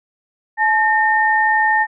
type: tone pair together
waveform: sine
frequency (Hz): 860.3 / 1823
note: A5 / A#6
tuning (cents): -39 / -39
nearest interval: octave + minor second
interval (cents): 1300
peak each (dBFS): -15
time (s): 0.57-1.87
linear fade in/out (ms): 50
effects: none